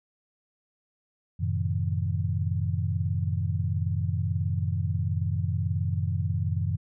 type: chord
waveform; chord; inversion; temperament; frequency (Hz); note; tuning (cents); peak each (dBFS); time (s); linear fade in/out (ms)
sine; F# diminished seventh; none; just; 92.5 / 111 / 133.2 / 159.84; F#2 / A2 / C3 / Eb3; 0 / +16 / +31 / +47; -27 / -31 / -33 / -32; 1.39-6.77; 20
effects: none